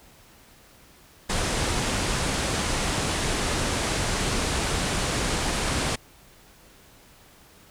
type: low-pass noise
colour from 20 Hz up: pink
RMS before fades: -26 dBFS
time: 1.29-5.96 s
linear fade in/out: 10 ms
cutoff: 10000 Hz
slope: 48 dB/octave
effects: pink hiss -53 dBFS RMS until 7.7 s